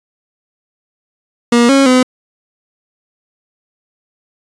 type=tone with pitch steps; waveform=30% pulse; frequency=237.8 / 273.5 / 254.3 Hz; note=A#3 / C#4 / C4; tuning=+35 / -23 / -49 cents; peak=-4 dBFS; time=1.52-2.03 s; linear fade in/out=5 ms; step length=170 ms; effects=resampled to 22050 Hz